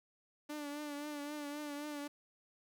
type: tone with vibrato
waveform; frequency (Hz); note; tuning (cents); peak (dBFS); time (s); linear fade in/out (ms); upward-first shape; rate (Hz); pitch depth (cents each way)
sawtooth; 293.4; D4; -2; -37; 0.49-2.08; 10; triangle; 3.8; 50
effects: 11-bit